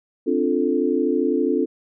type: chord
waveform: sine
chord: D minor seventh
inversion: third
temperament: equal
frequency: 261.6 / 293.7 / 349.2 / 440 Hz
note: C4 / D4 / F4 / A4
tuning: 0 / 0 / 0 / 0 cents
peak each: -23 dBFS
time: 0.26-1.66 s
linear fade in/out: 20 ms
effects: none